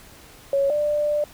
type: tone pair in turn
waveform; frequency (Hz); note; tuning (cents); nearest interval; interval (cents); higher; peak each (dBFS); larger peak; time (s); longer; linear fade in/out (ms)
sine; 554.4 / 593.3; C#5 / D5; 0 / +18; minor second; 118; second; -17 / -19; first; 0.53-0.7 / 0.7-1.24; second; 2
effects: pink hiss -47 dBFS RMS until 1.33 s